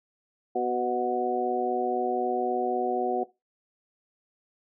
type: harmonic tone with a mistuned harmonic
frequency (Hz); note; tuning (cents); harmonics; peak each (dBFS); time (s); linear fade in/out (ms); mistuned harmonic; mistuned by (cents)
123.9; B2; +6; 2 / 3 / 4 / 5 / 6; -35 / -28 / -32 / -36 / -27; 0.55-3.24; 10; 6; -20
effects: noise-tail reverb RT60 0.2 s tail -18 dB re dry